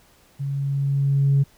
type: tone with level ramp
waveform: sine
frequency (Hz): 139.1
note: C#3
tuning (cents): +6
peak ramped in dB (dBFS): -24 to -12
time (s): 0.39-1.44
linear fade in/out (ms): 20
effects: tanh soft clip ceiling -11 dBFS + pink hiss -56 dBFS RMS until 1.57 s